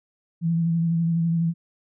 sine tone with vibrato, 166.7 Hz, E3, 20 cents sharp, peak -19 dBFS, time 0.41-1.54 s, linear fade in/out 50 ms, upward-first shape sine, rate 12 Hz, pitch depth 27 cents each way, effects none

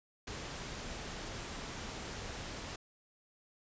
pink noise, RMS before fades -43 dBFS, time 0.27-2.76 s, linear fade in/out 5 ms, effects resampled to 16000 Hz

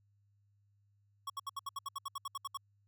square tone bursts, 1108.7 Hz, C#6, in tune, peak -38 dBFS, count 14, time 1.27-2.573 s, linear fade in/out 5 ms, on 29 ms, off 69 ms, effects added 101 Hz sine -69 dBFS peak until 2.87 s

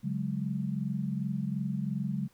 sine chord, C# suspended fourth, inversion none, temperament equal with one note detuned, 141.42 / 185 / 207.7 Hz, C#3 / F#3 / G#3, +35 / 0 / 0 cents, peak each -34 dBFS, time 0.03-2.28 s, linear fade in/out 20 ms, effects pink hiss -66 dBFS RMS until 2.33 s

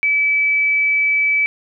sine tone, 2300 Hz, D7, 37 cents flat, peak -13 dBFS, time 0.03-1.46 s, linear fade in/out 0 ms, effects none

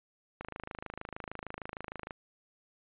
click train, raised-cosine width 0.5 ms, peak -24 dBFS, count 46, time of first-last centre 0.41-2.108 s, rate 26.5 Hz, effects resampled to 8000 Hz

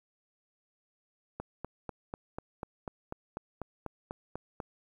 click train, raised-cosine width 1 ms, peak -23 dBFS, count 14, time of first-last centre 1.4-4.602 s, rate 4.06 Hz, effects 10-bit

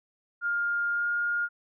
sine tone with pitch glide, 1409 to 1418.8 Hz, F6 to F6, +15 to +27 cents, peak -25 dBFS, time 0.41-1.49 s, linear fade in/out 50 ms, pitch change +12 cents, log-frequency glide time 0.92-1.07 s, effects none

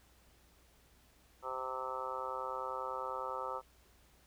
harmonic tone, 130 Hz, C3, 11 cents flat, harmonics 3 / 4 / 5 / 6 / 7 / 8 / 9 / 10, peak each -49 / -43 / -52 / -49 / -43 / -50 / -44 / -43 dBFS, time 1.42-3.62 s, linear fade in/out 50 ms, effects added 60 Hz sine -67 dBFS peak until 4.26 s + pink hiss -67 dBFS RMS until 4.26 s

